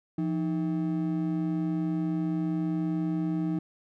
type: ring-modulated tone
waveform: triangle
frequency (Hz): 241.4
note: B3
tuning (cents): -39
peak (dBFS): -21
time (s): 0.18-3.59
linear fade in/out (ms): 5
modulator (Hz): 70.4
effects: none